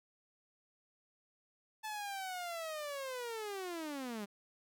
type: linear sweep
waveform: sawtooth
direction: down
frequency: 874 to 196 Hz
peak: -36 dBFS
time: 1.83-4.26 s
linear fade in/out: 20 ms
effects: none